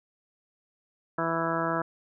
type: harmonic tone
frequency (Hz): 165.2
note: E3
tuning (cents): +4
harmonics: 1 / 2 / 3 / 4 / 5 / 6 / 7 / 8 / 9 / 10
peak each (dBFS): -35 / -33 / -36 / -32 / -42 / -33 / -39 / -32 / -41 / -37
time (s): 1.18-1.82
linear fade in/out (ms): 5
effects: none